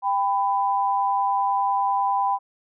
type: tone pair together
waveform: sine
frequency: 792 / 997.9 Hz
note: G5 / B5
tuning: +18 / +18 cents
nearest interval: major third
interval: 400 cents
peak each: -22 dBFS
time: 0.02-2.39 s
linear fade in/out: 50 ms
effects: none